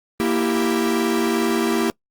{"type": "chord", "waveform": "45% pulse", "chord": "E diminished", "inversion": "second", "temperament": "equal", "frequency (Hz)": [233.1, 329.6, 392], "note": ["Bb3", "E4", "G4"], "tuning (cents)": [0, 0, 0], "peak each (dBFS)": [-22, -22, -23], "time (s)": [0.2, 1.9], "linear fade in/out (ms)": 0, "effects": ["noise-tail reverb RT60 0.1 s tail -24 dB re dry", "Opus 32 kbps"]}